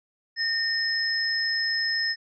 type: tone pair together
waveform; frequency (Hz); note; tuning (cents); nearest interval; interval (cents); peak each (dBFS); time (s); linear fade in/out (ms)
sine; 1827 / 5168; A#6 / E8; -35 / -35; octave + tritone; 1800; -26; 0.36-2.16; 50
effects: none